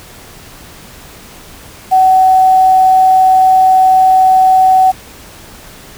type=tone with quantisation; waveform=sine; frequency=753 Hz; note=F#5; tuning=30 cents sharp; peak=-4 dBFS; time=1.91-4.92 s; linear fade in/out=20 ms; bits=5; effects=pink hiss -35 dBFS RMS until 5.97 s